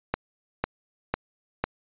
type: click train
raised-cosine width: 0.5 ms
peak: -9 dBFS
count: 4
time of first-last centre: 0.14-1.64 s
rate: 2 Hz
effects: resampled to 8000 Hz